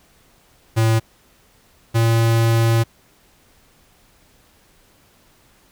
square tone pair in turn, 112.5 / 114.47 Hz, A2 / A#2, +39 / -31 cents, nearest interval unison, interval 30 cents, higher second, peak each -14 dBFS, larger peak neither, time 0.76-1 / 1.94-2.84 s, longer second, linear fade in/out 20 ms, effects pink hiss -55 dBFS RMS until 5.71 s

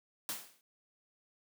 white noise with exponential decay, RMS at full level -35 dBFS, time 0.29-0.61 s, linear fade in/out 1 ms, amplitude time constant 69 ms, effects high-pass 150 Hz 12 dB/octave

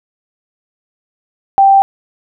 sine tone, 784 Hz, G5, in tune, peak -4 dBFS, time 1.58-1.82 s, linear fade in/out 0 ms, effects none

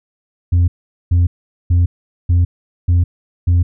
sine tone bursts, 87.31 Hz, F2, in tune, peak -6 dBFS, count 6, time 0.52-3.63 s, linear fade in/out 10 ms, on 160 ms, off 430 ms, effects tanh soft clip ceiling -8 dBFS

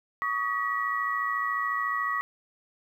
sine tone cluster, 1130 / 1244 / 1927 Hz, C#6 / D#6 / B6, +33 / -1 / -43 cents, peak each -29 / -33 / -30 dBFS, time 0.22-2.21 s, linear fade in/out 0 ms, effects 10-bit

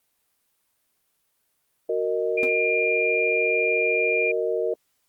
sine chord, D# minor, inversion first, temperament equal with one note detuned, 370 / 463.7 / 622.3 Hz, F#4 / A#4 / D#5, 0 / -9 / 0 cents, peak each -28 / -24 / -28 dBFS, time 1.89-4.74 s, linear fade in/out 5 ms
sine tone, 2400 Hz, D7, 37 cents sharp, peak -22 dBFS, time 2.37-4.32 s, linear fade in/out 10 ms
45% pulse tone with exponential decay, 261.6 Hz, C4, in tune, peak -26 dBFS, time 2.43-2.52 s, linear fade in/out 1 ms, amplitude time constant 19 ms
effects white hiss -71 dBFS RMS until 5.08 s + Opus 32 kbps

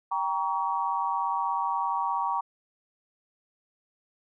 sine chord, G diminished, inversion none, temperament just, 784 / 940.8 / 1128.9 Hz, G5 / Bb5 / Db6, 0 / +16 / +31 cents, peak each -32 / -28 / -30 dBFS, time 0.11-2.41 s, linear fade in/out 10 ms, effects none

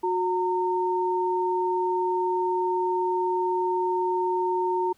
sine tone pair together, 364 / 916 Hz, F#4 / A#5, -28 / -31 cents, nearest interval octave + major third, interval 1597 cents, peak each -25 dBFS, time 0.03-4.93 s, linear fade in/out 10 ms, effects pink hiss -63 dBFS RMS until 4.97 s

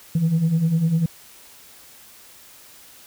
sine beating tone pair, 155.56 / 165.56 Hz, D#3 / E3, 0 / +8 cents, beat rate 10 Hz, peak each -22 / -16 dBFS, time 0.15-1.06 s, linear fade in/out 5 ms, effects tanh soft clip ceiling -13 dBFS + white hiss -47 dBFS RMS until 3.06 s

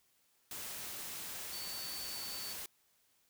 sine tone in noise, 4505 Hz, C#8, 27 cents sharp, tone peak -44 dBFS, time 1.53-2.53 s, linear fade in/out 2 ms, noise white, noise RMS -44 dBFS, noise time 0.51-2.66 s, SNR -3 dB, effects white hiss -73 dBFS RMS until 3.29 s

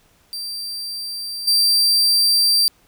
40% pulse tone with level steps, 4699 Hz, D8, in tune, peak -25 / -12 dBFS, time 0.33-2.68 s, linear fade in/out 0 ms, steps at 1.47 s, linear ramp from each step 10 ms, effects pink hiss -57 dBFS RMS until 2.87 s

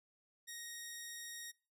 10% pulse tone, 1874 Hz, A#6, 9 cents sharp, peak -37 dBFS, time 0.47-1.52 s, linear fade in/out 20 ms, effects noise-tail reverb RT60 0.4 s tail -24 dB re dry

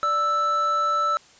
triangle tone pair together, 588 / 1320 Hz, D5 / E6, +2 / +2 cents, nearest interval octave + major second, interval 1400 cents, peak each -29 / -18 dBFS, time 0.03-1.17 s, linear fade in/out 0 ms, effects white hiss -52 dBFS RMS until 1.39 s + resampled to 16000 Hz

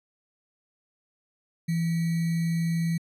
sine tone with sample-and-hold, 166.4 Hz, E3, 17 cents sharp, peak -23 dBFS, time 1.68-2.98 s, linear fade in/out 10 ms, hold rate 2100 Hz, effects resampled to 32000 Hz

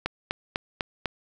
click train, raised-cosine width 0.3 ms, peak -10 dBFS, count 5, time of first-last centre 0.06-1.058 s, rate 4.01 Hz, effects none

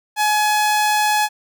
sawtooth tone, 845 Hz, G#5, 30 cents sharp, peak -11 dBFS, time 0.16-1.29 s, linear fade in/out 50 ms, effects none

